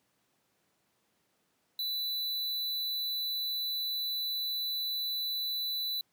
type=tone; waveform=square; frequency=3979 Hz; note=B7; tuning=12 cents sharp; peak=-32 dBFS; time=1.79-6.01 s; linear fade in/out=2 ms; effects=pink hiss -74 dBFS RMS until 6.12 s + high-pass 150 Hz 12 dB/octave